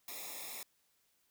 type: noise with comb filter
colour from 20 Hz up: white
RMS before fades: -45 dBFS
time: 0.08-0.63 s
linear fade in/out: 2 ms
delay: 0.66 ms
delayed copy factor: -1
effects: white hiss -75 dBFS RMS until 1.3 s